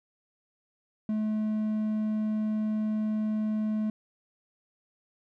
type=tone; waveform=triangle; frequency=215.1 Hz; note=A3; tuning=39 cents flat; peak=-24 dBFS; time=1.09-3.9 s; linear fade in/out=2 ms; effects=none